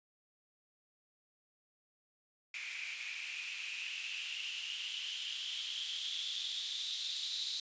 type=noise with band-pass filter sweep; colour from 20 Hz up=blue; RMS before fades=-41 dBFS; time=2.54-7.6 s; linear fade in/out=2 ms; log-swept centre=2300 to 3900 Hz; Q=7.8; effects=resampled to 16000 Hz